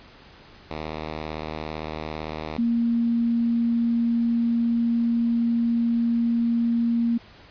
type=tone pair in turn; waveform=5% pulse / sine; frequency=77.78 / 233.6 Hz; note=D#2 / A#3; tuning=0 / +4 cents; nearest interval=octave + perfect fifth; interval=1904 cents; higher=second; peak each=-19 dBFS; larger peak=neither; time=0.7-2.58 / 2.58-7.18 s; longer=second; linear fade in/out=10 ms; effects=pink hiss -49 dBFS RMS until 7.5 s + resampled to 11025 Hz